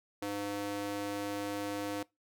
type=tone with high-pass filter; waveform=square; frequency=101.6 Hz; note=G#2; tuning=38 cents flat; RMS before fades=-37 dBFS; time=0.22-2.03 s; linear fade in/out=5 ms; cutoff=350 Hz; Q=1.5; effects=noise-tail reverb RT60 0.2 s tail -22 dB re dry